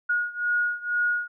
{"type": "beating tone pair", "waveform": "sine", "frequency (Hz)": [1443, 1445.1], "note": ["F#6", "F#6"], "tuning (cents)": [-44, -41], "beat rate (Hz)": 2.1, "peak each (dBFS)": [-25, -27], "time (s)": [0.09, 1.28], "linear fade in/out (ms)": 10, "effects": []}